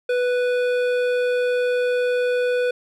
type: tone with hard clipping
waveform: sine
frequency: 494.1 Hz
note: B4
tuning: 1 cent sharp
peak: -20 dBFS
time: 0.09-2.71 s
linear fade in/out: 5 ms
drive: 12 dB
effects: none